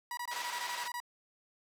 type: tone bursts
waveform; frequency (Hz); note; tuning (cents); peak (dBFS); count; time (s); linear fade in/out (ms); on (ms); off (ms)
30% pulse; 968; B5; -35; -34; 11; 0.11-1.002; 2; 62; 21
type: band-pass noise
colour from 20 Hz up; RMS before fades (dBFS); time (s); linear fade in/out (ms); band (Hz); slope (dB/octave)
pink; -42; 0.31-0.88; 5; 1000 to 6500; 12
effects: none